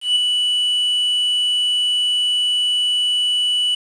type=tone with ADSR envelope; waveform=triangle; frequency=2960 Hz; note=F#7; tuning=in tune; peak=-10 dBFS; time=0.01-3.75 s; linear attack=150 ms; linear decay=7 ms; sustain=-4 dB; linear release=6 ms; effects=resampled to 24000 Hz + 7-bit